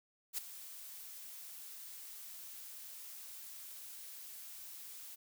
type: noise with ADSR envelope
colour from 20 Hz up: blue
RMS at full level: -36 dBFS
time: 0.33-5.16 s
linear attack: 51 ms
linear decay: 6 ms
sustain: -14 dB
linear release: 19 ms
effects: none